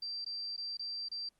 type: tone with dropouts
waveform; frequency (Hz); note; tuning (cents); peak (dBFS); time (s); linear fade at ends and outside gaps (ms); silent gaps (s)
sine; 4699; D8; 0; -37; 0.02-1.29; 5; 0.247-0.262 / 0.565-0.577 / 0.771-0.793 / 1.086-1.115
effects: pink hiss -75 dBFS RMS until 1.39 s + Opus 24 kbps